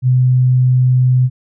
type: tone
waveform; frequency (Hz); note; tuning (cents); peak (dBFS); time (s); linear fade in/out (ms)
sine; 127.1; C3; -50; -8; 0.02-1.3; 50
effects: none

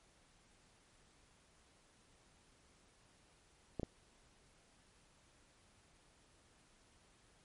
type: clicks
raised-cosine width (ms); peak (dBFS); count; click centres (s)
2; -26; 2; 3.797 / 3.832
effects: pink hiss -69 dBFS RMS until 7.44 s + MP3 48 kbps

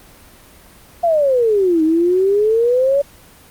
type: exponential two-way sweep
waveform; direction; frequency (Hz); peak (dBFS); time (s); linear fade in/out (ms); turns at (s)
sine; down then up; 704 to 311.1 to 573; -11; 1.03-3.02; 10; 1.83
effects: pink hiss -44 dBFS RMS until 3.5 s + Opus 24 kbps

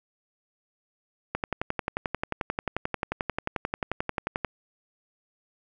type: click train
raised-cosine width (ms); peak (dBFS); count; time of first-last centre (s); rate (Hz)
0.5; -12; 36; 1.35-4.447; 11.3
effects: none

